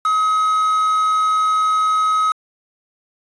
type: tone with quantisation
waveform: triangle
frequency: 1272 Hz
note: D#6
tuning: 38 cents sharp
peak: -12 dBFS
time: 0.05-2.32 s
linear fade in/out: 2 ms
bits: 5
effects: resampled to 22050 Hz